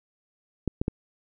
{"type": "clicks", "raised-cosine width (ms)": 3, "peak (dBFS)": -12, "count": 3, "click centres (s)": [0.677, 0.815, 0.881], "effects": []}